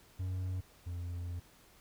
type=tone pair in turn; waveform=triangle; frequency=92.5 / 87.44 Hz; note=F#2 / F2; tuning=0 / +3 cents; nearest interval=minor second; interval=97 cents; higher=first; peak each=-32 / -35 dBFS; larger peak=first; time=0.19-0.61 / 0.86-1.4 s; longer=second; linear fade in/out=10 ms; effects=pink hiss -62 dBFS RMS until 1.8 s